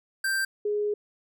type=tone pair in turn; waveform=square / sine; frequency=1571 / 416.1 Hz; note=G6 / G#4; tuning=+3 / +3 cents; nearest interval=octave + major seventh; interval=2300 cents; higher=first; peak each=-25 / -24 dBFS; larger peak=second; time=0.24-0.45 / 0.65-0.94 s; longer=second; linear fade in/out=5 ms; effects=none